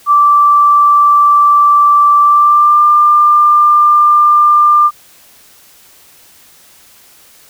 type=tone with pitch glide; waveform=sine; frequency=1168 to 1194.6 Hz; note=D6 to D6; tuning=-10 to +29 cents; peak=-4 dBFS; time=0.06-4.91 s; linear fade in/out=50 ms; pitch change=+39 cents; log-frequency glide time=2.22-2.83 s; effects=white hiss -43 dBFS RMS until 7.49 s